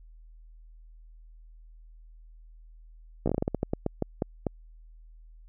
slowing click train, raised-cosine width 2 ms, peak -13 dBFS, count 15, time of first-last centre 3.26-4.467 s, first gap 15 ms, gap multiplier 1.24, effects added 40 Hz sine -48 dBFS peak until 5.48 s

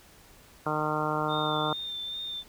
harmonic tone, 152.8 Hz, D#3, 31 cents flat, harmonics 1 / 2 / 3 / 4 / 5 / 6 / 7 / 8 / 9, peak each -35 / -35 / -35 / -35 / -35 / -35 / -35 / -35 / -35 dBFS, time 0.66-1.73 s, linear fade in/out 2 ms
sine tone with vibrato, 3596 Hz, A7, 37 cents sharp, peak -33 dBFS, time 1.28-2.44 s, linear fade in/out 50 ms, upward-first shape sine, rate 2.4 Hz, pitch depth 25 cents each way
effects pink hiss -55 dBFS RMS until 2.48 s

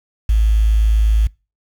sine tone with quantisation, 54 Hz, A1, 32 cents flat, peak -10 dBFS, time 0.29-1.27 s, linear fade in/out 5 ms, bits 6, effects noise-tail reverb RT60 0.3 s tail -25 dB re dry

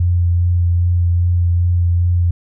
sine tone with vibrato, 87.31 Hz, F2, in tune, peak -11 dBFS, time 0-2.31 s, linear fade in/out 5 ms, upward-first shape sine, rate 2.5 Hz, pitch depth 15 cents each way, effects none

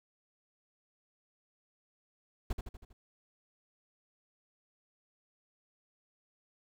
brown noise with echo, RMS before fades -32 dBFS, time 2.5-2.53 s, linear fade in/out 5 ms, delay 80 ms, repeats 5, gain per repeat -5 dB, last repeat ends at 2.93 s, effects none

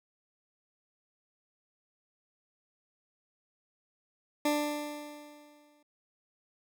20% pulse tone with exponential decay, 295.7 Hz, D4, 12 cents sharp, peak -20 dBFS, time 4.45-5.83 s, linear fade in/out 5 ms, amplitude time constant 300 ms, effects none

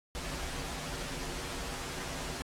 pink noise with comb filter, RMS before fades -38 dBFS, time 0.15-2.42 s, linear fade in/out 0 ms, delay 9.5 ms, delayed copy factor -1, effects low-pass 9000 Hz 12 dB/octave + AAC 64 kbps

